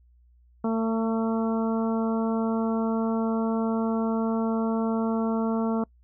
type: harmonic tone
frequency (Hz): 224.8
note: A3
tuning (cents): +37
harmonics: 1 / 2 / 3 / 4 / 5 / 6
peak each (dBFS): -24 / -30 / -34 / -36 / -38 / -40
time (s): 0.64-5.84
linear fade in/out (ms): 5
effects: noise-tail reverb RT60 0.1 s tail -26 dB re dry + added 60 Hz sine -55 dBFS peak until 6.03 s